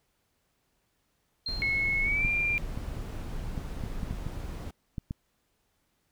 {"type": "tone with exponential decay", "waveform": "sine", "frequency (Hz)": 4186, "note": "C8", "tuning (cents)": 0, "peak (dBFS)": -29, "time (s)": [1.46, 2.06], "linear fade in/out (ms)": 5, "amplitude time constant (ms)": 130}
{"type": "noise", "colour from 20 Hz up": "brown", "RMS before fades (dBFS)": -36, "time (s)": [1.48, 4.71], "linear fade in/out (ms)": 5}
{"type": "tone with pitch glide", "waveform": "sine", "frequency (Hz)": [2187, 2385], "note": ["C#7", "D7"], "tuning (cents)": [-24, 26], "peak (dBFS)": -25, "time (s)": [1.62, 2.58], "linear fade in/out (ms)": 0, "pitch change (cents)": 150, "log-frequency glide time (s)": [2.02, 2.27]}
{"type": "clicks", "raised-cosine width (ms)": 5, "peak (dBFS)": -21, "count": 9, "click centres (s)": [2.249, 2.775, 3.578, 3.838, 4.032, 4.11, 4.266, 4.982, 5.109]}
{"effects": ["pink hiss -74 dBFS RMS until 6.11 s"]}